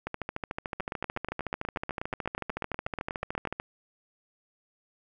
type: two click trains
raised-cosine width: 0.5 ms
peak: -17 / -17 dBFS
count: 23 / 49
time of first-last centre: 0.8-3.473 / 0.07-3.599 s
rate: 8.23 / 13.6 Hz
effects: none